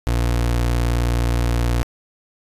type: tone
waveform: 30% pulse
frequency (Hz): 59.1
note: A#1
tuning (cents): +24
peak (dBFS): -14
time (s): 0.07-1.83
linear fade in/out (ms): 0
effects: resampled to 32000 Hz